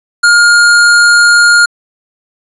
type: tone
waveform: square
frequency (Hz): 1418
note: F6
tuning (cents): +26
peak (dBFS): -4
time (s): 0.23-1.66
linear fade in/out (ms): 10
effects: resampled to 24000 Hz + 7-bit